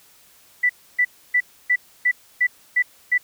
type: tone bursts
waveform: sine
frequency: 1975.5 Hz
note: B6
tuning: in tune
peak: -14 dBFS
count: 8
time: 0.63-3.18 s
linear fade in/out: 10 ms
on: 65 ms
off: 290 ms
effects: white hiss -53 dBFS RMS until 3.23 s